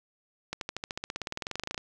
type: accelerating click train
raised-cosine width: 0.2 ms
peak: -16 dBFS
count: 24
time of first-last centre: 0.53-1.778 s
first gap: 82 ms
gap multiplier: 0.96
effects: none